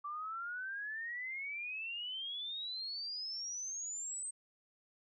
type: exponential sweep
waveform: sine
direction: up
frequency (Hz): 1158 to 8372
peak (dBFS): -39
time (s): 0.04-4.31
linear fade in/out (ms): 10
effects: none